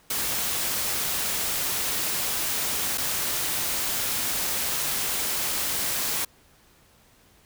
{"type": "noise with dropouts", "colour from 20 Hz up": "white", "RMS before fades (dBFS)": -27, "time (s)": [0.1, 6.25], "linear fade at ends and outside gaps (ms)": 5, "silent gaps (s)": [2.976, 2.98], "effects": ["pink hiss -58 dBFS RMS until 7.45 s"]}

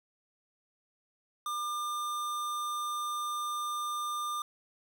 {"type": "tone", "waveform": "square", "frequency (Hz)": 1200, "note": "D6", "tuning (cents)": 37, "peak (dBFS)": -33, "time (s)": [1.46, 4.42], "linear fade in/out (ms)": 2, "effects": ["10-bit"]}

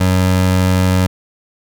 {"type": "tone", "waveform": "25% pulse", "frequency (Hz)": 92.5, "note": "F#2", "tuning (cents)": 0, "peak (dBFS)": -7, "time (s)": [0, 1.07], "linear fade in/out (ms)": 10, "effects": []}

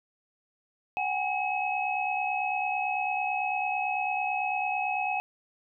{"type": "tone cluster", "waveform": "sine", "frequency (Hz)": [745, 814, 2563], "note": ["F#5", "G#5", "E7"], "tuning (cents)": [12, -35, -49], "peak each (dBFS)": -31, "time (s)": [0.97, 5.2], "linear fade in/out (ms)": 0, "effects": []}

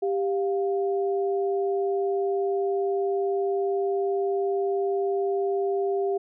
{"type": "tone pair together", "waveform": "sine", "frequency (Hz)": [394.4, 702.7], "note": ["G4", "F5"], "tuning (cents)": [11, 10], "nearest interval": "minor seventh", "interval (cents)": 999, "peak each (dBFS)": [-23, -31], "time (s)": [0.02, 6.18], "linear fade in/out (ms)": 10, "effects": []}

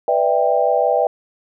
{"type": "chord", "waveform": "sine", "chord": "E minor seventh", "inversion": "second", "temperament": "just", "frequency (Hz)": [494.4, 593.3, 659.3, 791.1], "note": ["B4", "D5", "E5", "G5"], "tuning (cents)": [2, 18, 0, 16], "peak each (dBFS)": -19, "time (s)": [0.08, 1.07], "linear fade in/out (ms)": 2, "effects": []}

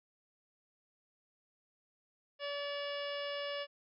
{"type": "harmonic tone with a mistuned harmonic", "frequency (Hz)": 572, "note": "D5", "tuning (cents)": -46, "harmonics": [1, 2, 3, 4, 5, 6, 7, 8, 9], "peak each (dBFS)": [-39, -47, -46, -50, -45, -50, -58, -56, -52], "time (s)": [2.39, 3.67], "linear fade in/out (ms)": 50, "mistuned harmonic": 3, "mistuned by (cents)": 17, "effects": []}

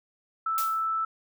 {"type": "tone", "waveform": "sine", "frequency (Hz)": 1318.5, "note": "E6", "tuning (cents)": 0, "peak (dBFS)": -25, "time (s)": [0.46, 1.05], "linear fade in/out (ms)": 5}
{"type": "noise with exponential decay", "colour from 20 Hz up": "blue", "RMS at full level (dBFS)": -29, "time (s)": [0.58, 0.87], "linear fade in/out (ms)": 0, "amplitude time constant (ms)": 62}
{"effects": []}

